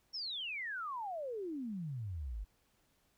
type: exponential sweep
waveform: sine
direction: down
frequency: 5588 to 46.25 Hz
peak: -38 dBFS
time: 0.13-2.45 s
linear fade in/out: 20 ms
effects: pink hiss -74 dBFS RMS until 3.17 s